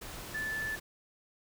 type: tone in noise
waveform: sine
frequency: 1747 Hz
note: A6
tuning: 13 cents flat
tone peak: -33 dBFS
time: 0.34-0.76 s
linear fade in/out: 10 ms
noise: pink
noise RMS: -44 dBFS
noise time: 0.01-0.8 s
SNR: +8 dB
effects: none